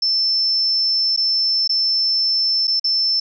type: tone with dropouts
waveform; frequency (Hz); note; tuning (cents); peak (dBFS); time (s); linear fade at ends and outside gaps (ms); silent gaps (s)
sine; 5310; E8; +12; -15; 0.02-3.2; 5; 1.164-1.174 / 1.677-1.693 / 2.672-2.677 / 2.797-2.842
effects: none